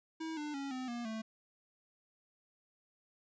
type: tone with pitch steps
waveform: square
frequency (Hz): 321.6 / 298.3 / 276.8 / 256.7 / 238.2 / 220.9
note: E4 / D4 / C#4 / C4 / A#3 / A3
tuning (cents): -43 / +27 / -2 / -33 / +38 / +7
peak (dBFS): -39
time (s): 0.2-1.22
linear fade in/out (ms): 10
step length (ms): 170
effects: resampled to 16000 Hz